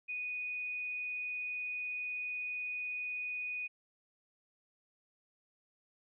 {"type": "tone", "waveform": "sine", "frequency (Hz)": 2479, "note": "D#7", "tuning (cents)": -7, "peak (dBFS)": -36, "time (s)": [0.08, 3.68], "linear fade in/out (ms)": 20, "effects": []}